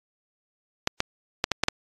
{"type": "clicks", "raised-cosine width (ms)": 0.2, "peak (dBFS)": -4, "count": 6, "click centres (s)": [0.874, 1.004, 1.441, 1.517, 1.636, 1.684], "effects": ["AAC 32 kbps"]}